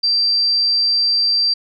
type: tone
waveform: sine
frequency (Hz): 4699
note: D8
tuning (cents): 0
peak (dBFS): -13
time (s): 0.03-1.54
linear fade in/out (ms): 10
effects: none